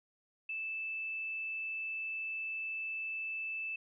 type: tone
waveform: sine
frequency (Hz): 2634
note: E7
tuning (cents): -2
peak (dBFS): -36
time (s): 0.49-3.76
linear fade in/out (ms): 5
effects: none